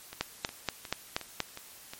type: two click trains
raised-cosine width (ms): 0.2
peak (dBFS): -23 / -11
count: 6 / 6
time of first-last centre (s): 0.13-1.935 / 0.21-1.403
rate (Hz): 2.77 / 4.19
effects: white hiss -51 dBFS RMS until 1.99 s + MP3 64 kbps